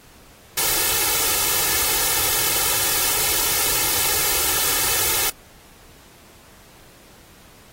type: noise with comb filter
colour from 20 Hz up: white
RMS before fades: -20 dBFS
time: 0.57-5.3 s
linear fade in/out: 5 ms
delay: 2.3 ms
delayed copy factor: +0.75
effects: pink hiss -49 dBFS RMS until 7.72 s + AAC 48 kbps